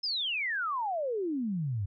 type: exponential sweep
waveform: sine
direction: down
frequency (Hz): 5274 to 92.5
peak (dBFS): -29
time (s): 0.03-1.86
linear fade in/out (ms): 10
effects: none

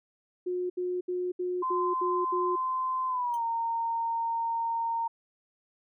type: tone bursts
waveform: sine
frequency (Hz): 360.7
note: F#4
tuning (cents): -44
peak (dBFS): -28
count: 7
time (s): 0.46-2.56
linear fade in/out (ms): 10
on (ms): 240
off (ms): 70
type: tone with pitch glide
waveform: sine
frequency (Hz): 1033 to 920.3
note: C6 to A#5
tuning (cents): -22 to -22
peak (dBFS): -27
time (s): 1.62-5.08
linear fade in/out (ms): 10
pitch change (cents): -200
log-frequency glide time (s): 3.08-3.43
type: tone with exponential decay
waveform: 5% pulse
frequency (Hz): 3083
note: G7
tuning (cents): -29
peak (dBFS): -36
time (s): 3.34-3.41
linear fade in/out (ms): 0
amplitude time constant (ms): 15
effects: none

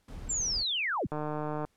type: noise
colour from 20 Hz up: brown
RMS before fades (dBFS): -41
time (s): 0.08-0.63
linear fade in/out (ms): 5
type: linear sweep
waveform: sine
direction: down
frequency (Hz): 7510 to 41.4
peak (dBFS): -28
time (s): 0.29-1.07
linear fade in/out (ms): 10
type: click train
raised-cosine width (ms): 1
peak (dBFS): -21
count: 81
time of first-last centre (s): 1.12-1.65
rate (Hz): 151
effects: pink hiss -72 dBFS RMS until 1.76 s + low-pass 12000 Hz 12 dB/octave

